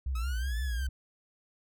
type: tone with vibrato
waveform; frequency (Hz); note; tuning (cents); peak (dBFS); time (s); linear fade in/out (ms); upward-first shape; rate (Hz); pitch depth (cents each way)
sine; 61.74; B1; 0; -29; 0.06-0.89; 5; triangle; 5.5; 190
type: linear two-way sweep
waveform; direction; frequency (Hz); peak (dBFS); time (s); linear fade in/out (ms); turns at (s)
sawtooth; up then down; 1268 to 1760 to 1528; -38; 0.15-0.87; 5; 0.59
effects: none